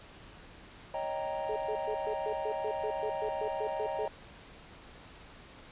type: chord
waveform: triangle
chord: Eb dominant seventh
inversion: third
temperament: equal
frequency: 554.4 / 622.3 / 784 / 932.3 Hz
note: Db5 / Eb5 / G5 / Bb5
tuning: 0 / 0 / 0 / 0 cents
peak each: -37 / -35 / -37 / -37 dBFS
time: 0.94-4.08 s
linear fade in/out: 2 ms
type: tone bursts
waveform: sine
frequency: 430 Hz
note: A4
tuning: 40 cents flat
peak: -33 dBFS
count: 14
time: 1.49-4.058 s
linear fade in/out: 5 ms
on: 72 ms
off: 120 ms
effects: pink hiss -52 dBFS RMS until 5.71 s + resampled to 8000 Hz